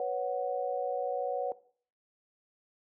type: chord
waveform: sine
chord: B suspended second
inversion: none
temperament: equal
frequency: 493.9 / 554.4 / 740 Hz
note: B4 / C#5 / F#5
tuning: 0 / 0 / 0 cents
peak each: -34 dBFS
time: 0-1.52 s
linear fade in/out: 2 ms
effects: noise-tail reverb RT60 0.5 s tail -18 dB re dry

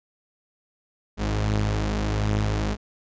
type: tone pair together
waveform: sawtooth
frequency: 52.94 / 104.6 Hz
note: G#1 / G#2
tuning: +34 / +13 cents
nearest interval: octave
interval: 1179 cents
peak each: -21 dBFS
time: 1.17-2.77 s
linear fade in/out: 50 ms
effects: resampled to 16000 Hz

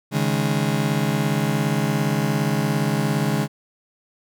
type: chord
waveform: 35% pulse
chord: C# suspended second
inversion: none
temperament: just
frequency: 138.59 / 155.92 / 207.9 Hz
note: C#3 / D#3 / G#3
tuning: 0 / +4 / +2 cents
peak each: -22 dBFS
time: 0.11-3.48 s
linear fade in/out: 50 ms
effects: none

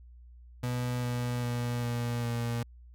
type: tone with pitch steps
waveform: 35% pulse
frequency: 123.47 / 122.12 / 120.79 / 119.47 / 118.17 Hz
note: B2 / B2 / B2 / A#2 / A#2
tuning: 0 / -19 / -38 / +43 / +24 cents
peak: -28 dBFS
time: 0.63-2.63 s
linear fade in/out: 5 ms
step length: 400 ms
effects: added 60 Hz sine -49 dBFS peak until 2.94 s

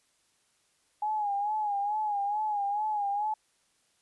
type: tone with vibrato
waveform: sine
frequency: 830 Hz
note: G#5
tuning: 1 cent flat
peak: -27 dBFS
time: 1.02-3.34 s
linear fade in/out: 5 ms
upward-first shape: sine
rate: 2.3 Hz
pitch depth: 67 cents each way
effects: white hiss -70 dBFS RMS until 4.01 s + resampled to 24000 Hz

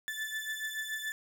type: beating tone pair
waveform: 35% pulse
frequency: 1748 / 1755 Hz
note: A6 / A6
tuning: -12 / -5 cents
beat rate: 7 Hz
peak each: -35 / -38 dBFS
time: 0.08-1.12 s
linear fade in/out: 0 ms
effects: none

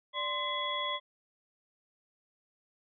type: tone cluster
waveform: sine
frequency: 587 / 1042 / 2024 / 3363 Hz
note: D5 / C6 / B6 / G#7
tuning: -1 / -7 / +42 / +21 cents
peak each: -40 / -35 / -39 / -35 dBFS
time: 0.13-1 s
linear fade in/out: 50 ms
effects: none

